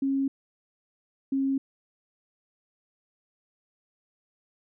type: tone pair in turn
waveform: sine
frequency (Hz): 272.3 / 270.8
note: C#4 / C#4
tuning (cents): -31 / -40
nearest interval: unison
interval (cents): 9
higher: first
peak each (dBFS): -23 / -23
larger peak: neither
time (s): 0.02-0.28 / 1.32-1.58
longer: neither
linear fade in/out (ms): 5
effects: none